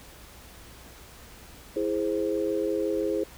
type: chord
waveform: sine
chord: E augmented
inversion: none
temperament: equal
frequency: 329.6 / 415.3 / 523.3 Hz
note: E4 / G#4 / B#4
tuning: 0 / 0 / 0 cents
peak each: -29 / -28 / -30 dBFS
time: 1.76-3.24 s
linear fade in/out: 5 ms
effects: added 60 Hz sine -53 dBFS peak until 3.37 s + pink hiss -49 dBFS RMS until 3.37 s